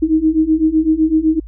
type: beating tone pair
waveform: sine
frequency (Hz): 311.1 / 319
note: D#4 / D#4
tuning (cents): 0 / +43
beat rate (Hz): 7.9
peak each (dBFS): -15 / -13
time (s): 0.02-1.4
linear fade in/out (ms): 10
effects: added 54 Hz sine -30 dBFS peak until 1.47 s